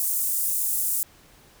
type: high-pass noise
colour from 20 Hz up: pink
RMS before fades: -25 dBFS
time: 0-1.03 s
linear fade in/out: 0 ms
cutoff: 8800 Hz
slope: 24 dB/octave
effects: pink hiss -54 dBFS RMS until 1.6 s